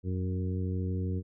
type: harmonic tone with a mistuned harmonic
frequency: 92.5 Hz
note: F#2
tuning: in tune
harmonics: 1 / 2 / 3 / 4 / 5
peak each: -30 / -36 / -40 / -42 / -44 dBFS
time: 0.03-1.23 s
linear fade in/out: 50 ms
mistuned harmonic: 1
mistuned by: -29 cents
effects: none